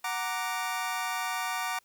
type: chord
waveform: 25% pulse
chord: Gb augmented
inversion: none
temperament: equal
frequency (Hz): 740 / 932.3 / 1174.7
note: Gb5 / Bb5 / D6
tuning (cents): 0 / 0 / 0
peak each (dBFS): -31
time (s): 0.04-1.79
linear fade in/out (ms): 5
effects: white hiss -67 dBFS RMS until 1.84 s